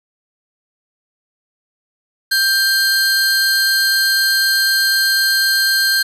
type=tone pair together; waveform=45% pulse; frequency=1577 / 4220 Hz; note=G6 / C8; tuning=+10 / +14 cents; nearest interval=octave + perfect fourth; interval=1704 cents; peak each=-15 dBFS; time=2.31-6.03 s; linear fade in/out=10 ms; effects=resampled to 32000 Hz + 7-bit